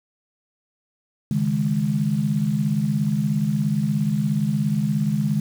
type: chord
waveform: sine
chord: C# suspended second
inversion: none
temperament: equal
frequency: 138.59 / 155.56 / 207.7 Hz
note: C#3 / D#3 / G#3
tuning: 0 / 0 / 0 cents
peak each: -25 / -23 / -22 dBFS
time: 1.31-5.4 s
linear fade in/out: 2 ms
effects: 7-bit

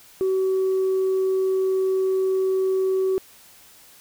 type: tone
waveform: sine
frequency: 379.1 Hz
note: F#4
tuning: 42 cents sharp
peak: -17 dBFS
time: 0.21-3.18 s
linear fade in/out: 0 ms
effects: tanh soft clip ceiling -16 dBFS + white hiss -50 dBFS RMS until 4 s

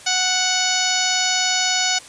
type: harmonic tone with a mistuned harmonic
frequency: 740 Hz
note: F#5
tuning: in tune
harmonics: 1 / 2 / 3 / 4 / 5 / 6 / 7 / 8 / 9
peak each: -26 / -26 / -26 / -26 / -26 / -26 / -26 / -26 / -26 dBFS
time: 0.06-1.99 s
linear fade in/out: 10 ms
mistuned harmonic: 9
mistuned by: +42 cents
effects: white hiss -41 dBFS RMS until 2.08 s + resampled to 22050 Hz

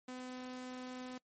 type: tone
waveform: sawtooth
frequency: 253.3 Hz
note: B3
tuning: 44 cents sharp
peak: -40 dBFS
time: 0.08-1.18 s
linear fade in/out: 5 ms
effects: noise-tail reverb RT60 0.1 s tail -24 dB re dry + MP3 32 kbps

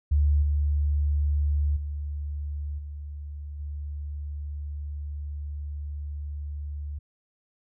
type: tone with level steps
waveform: sine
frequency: 73.1 Hz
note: D2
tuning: 7 cents flat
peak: -18 / -21 / -29 / -34 / -31 dBFS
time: 0.11-6.99 s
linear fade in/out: 10 ms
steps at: 0.42 / 1.76 / 2.78 / 3.59 s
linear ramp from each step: 10 ms
effects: none

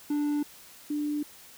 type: tone pair in turn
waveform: triangle / sine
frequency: 293.7 / 295.9 Hz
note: D4 / D4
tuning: 0 / +13 cents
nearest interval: unison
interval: 13 cents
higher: second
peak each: -23 / -27 dBFS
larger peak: first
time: 0.1-0.43 / 0.9-1.23 s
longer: neither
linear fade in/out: 5 ms
effects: white hiss -51 dBFS RMS until 1.57 s

